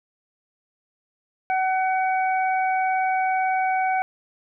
harmonic tone, 753 Hz, F#5, 30 cents sharp, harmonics 1 / 2 / 3, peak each -20 / -30 / -30 dBFS, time 1.5-4.02 s, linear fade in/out 0 ms, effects none

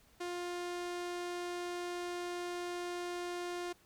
sawtooth tone with low-pass filter, 352.4 Hz, F4, 16 cents sharp, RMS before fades -40 dBFS, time 0.2-3.73 s, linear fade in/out 10 ms, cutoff 9300 Hz, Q 0.73, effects pink hiss -66 dBFS RMS until 3.85 s

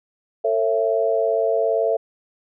sine tone cluster, 448.2 / 546 / 667 Hz, A4 / C#5 / E5, +32 / -26 / +20 cents, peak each -21 / -24 / -20 dBFS, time 0.44-1.97 s, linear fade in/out 10 ms, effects none

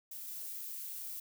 violet noise with level steps, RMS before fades -45 / -43 dBFS, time 0.11-1.2 s, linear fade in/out 5 ms, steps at 0.28 s, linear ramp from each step 2 ms, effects none

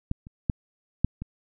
clicks, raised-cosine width 5 ms, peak -14 / -30 / -10 / -7 / -21 dBFS, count 5, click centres 0.114 / 0.269 / 0.498 / 1.046 / 1.22 s, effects none

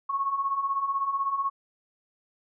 sine beating tone pair, 1087 / 1103 Hz, C#6 / C#6, -34 / -9 cents, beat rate 16 Hz, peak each -32 / -26 dBFS, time 0.09-1.5 s, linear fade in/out 10 ms, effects none

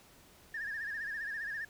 sine tone with vibrato, 1732 Hz, A6, 28 cents flat, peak -35 dBFS, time 0.54-1.65 s, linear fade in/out 5 ms, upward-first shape sine, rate 15 Hz, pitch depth 100 cents each way, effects tanh soft clip ceiling -32 dBFS + pink hiss -60 dBFS RMS until 1.69 s

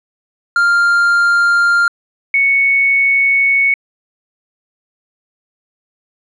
triangle / sine tone pair in turn, 1396.9 / 2217 Hz, F6 / C#7, 0 / 0 cents, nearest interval minor sixth, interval 800 cents, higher second, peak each -7 / -9 dBFS, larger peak first, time 0.56-1.88 / 2.34-3.74 s, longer second, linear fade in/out 2 ms, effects resampled to 24000 Hz

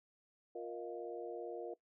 harmonic tone with a mistuned harmonic, 117.2 Hz, A#2, 10 cents sharp, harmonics 3 / 4 / 5 / 6, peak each -46 / -44 / -50 / -51 dBFS, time 0.55-1.74 s, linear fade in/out 5 ms, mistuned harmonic 5, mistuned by +110 cents, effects noise-tail reverb RT60 0.1 s tail -18 dB re dry

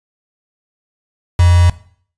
sine tone with quantisation, 87.7 Hz, F2, 8 cents sharp, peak -6 dBFS, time 1.39-1.7 s, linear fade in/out 5 ms, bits 3, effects noise-tail reverb RT60 0.5 s tail -17 dB re dry + resampled to 22050 Hz

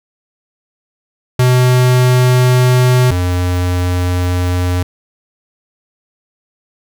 square tone pair in turn, 126 / 89.56 Hz, B2 / F2, +35 / +44 cents, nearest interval tritone, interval 591 cents, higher first, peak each -8 / -13 dBFS, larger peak first, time 1.39-3.11 / 3.11-4.83 s, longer neither, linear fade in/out 5 ms, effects none

